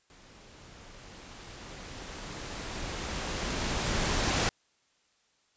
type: noise with level ramp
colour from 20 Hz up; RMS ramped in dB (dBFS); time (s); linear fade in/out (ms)
pink; -55 to -26; 0.1-4.49; 0
effects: white hiss -70 dBFS RMS until 5.56 s + resampled to 16000 Hz